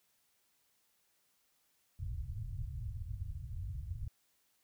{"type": "low-pass noise", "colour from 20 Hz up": "white", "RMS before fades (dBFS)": -41, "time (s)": [1.99, 4.08], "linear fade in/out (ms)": 5, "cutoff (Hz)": 120, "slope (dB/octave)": 48, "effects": ["white hiss -75 dBFS RMS until 4.63 s"]}